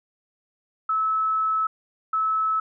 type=tone bursts at uneven times; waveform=sine; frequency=1300 Hz; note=E6; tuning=24 cents flat; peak=-20 dBFS; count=2; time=0.89-1.67 / 2.13-2.6 s; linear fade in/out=5 ms; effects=none